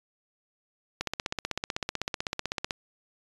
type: click train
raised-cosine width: 0.2 ms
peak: -12 dBFS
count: 28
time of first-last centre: 1.01-2.708 s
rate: 15.9 Hz
effects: resampled to 24000 Hz